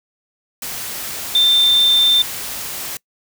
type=tone in noise; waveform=sine; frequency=3577 Hz; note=A7; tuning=28 cents sharp; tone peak=-10 dBFS; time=1.35-2.22 s; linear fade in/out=2 ms; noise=white; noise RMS=-27 dBFS; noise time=0.62-2.97 s; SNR=+14 dB; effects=noise-tail reverb RT60 0.1 s tail -24 dB re dry